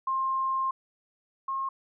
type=tone pair in turn; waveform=sine; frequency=1060 / 1076 Hz; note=C6 / C6; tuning=+22 / +48 cents; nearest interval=unison; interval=26 cents; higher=second; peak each=-25 / -28 dBFS; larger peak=first; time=0.07-0.71 / 1.48-1.69 s; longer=first; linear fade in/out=5 ms; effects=none